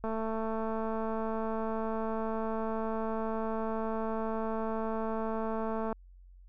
click train, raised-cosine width 1 ms, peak -22 dBFS, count 1308, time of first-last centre 0.04-5.927 s, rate 222 Hz, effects added 45 Hz sine -51 dBFS peak until 6.48 s

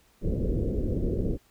pink low-pass noise, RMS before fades -27 dBFS, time 0.21-1.38 s, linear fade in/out 50 ms, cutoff 510 Hz, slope 48 dB/octave, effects pink hiss -63 dBFS RMS until 1.5 s

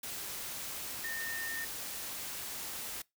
sine tone in noise, 1824 Hz, A#6, 38 cents flat, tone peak -37 dBFS, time 1.04-1.65 s, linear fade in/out 5 ms, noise white, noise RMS -41 dBFS, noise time 0.03-3.02 s, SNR +1 dB, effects noise-tail reverb RT60 0.2 s tail -23 dB re dry

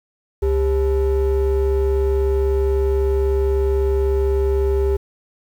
triangle ring-modulated tone, 233.1 Hz, A#3, in tune, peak -10 dBFS, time 0.42-4.97 s, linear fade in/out 10 ms, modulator 165 Hz, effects 8-bit

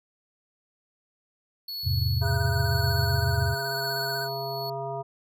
square tone with tremolo, 4396 Hz, C#8, 15 cents flat, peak -31 dBFS, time 1.68-4.7 s, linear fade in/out 5 ms, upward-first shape sine, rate 0.99 Hz, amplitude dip 55%
sine chord, E augmented, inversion none, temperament just, 82.41 / 103.01 / 128.76 Hz, E2 / G#2 / B#2, 0 / -14 / -27 cents, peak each -27 dBFS, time 1.83-3.56 s, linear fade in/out 50 ms
harmonic tone, 136.2 Hz, C#3, 30 cents flat, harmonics 1 / 3 / 5 / 7 / 9, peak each -37 / -36 / -33 / -37 / -45 dBFS, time 2.21-5.03 s, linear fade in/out 20 ms
square tone with vibrato, 1500 Hz, F#6, 23 cents sharp, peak -33 dBFS, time 2.21-4.29 s, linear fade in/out 50 ms, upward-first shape triangle, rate 16 Hz, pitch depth 63 cents each way
effects none

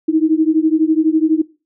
sine beating tone pair, 311.1 / 323.1 Hz, D#4 / E4, 0 / -35 cents, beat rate 12 Hz, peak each -14 dBFS, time 0.08-1.42 s, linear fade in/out 10 ms, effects noise-tail reverb RT60 0.3 s tail -20 dB re dry

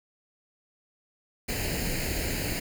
pink noise with comb filter, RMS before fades -30 dBFS, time 1.48-2.6 s, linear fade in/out 10 ms, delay 0.43 ms, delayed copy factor +0.75, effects none

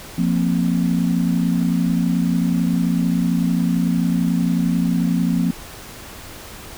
sine chord, F suspended fourth, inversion none, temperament equal with one note detuned, 174.61 / 230.4 / 261.6 Hz, F3 / Bb3 / C4, 0 / -20 / 0 cents, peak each -18 / -21 / -22 dBFS, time 0.18-5.51 s, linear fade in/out 5 ms, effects pink hiss -37 dBFS RMS until 6.77 s

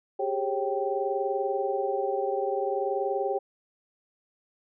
sine tone cluster, 389.3 / 409.8 / 544 / 781 Hz, G4 / G#4 / C#5 / G5, -12 / -23 / -33 / -7 cents, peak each -31 dBFS, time 0.19-3.39 s, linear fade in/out 10 ms, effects none

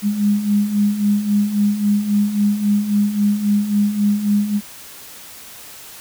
sine beating tone pair, 203 / 206.7 Hz, G#3 / G#3, -39 / -8 cents, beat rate 3.7 Hz, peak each -21 / -15 dBFS, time 0.02-4.61 s, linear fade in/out 50 ms, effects white hiss -38 dBFS RMS until 6 s

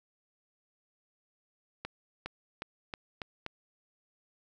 accelerating click train, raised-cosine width 0.3 ms, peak -21 dBFS, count 6, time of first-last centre 1.85-3.464 s, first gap 410 ms, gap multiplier 0.88, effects none

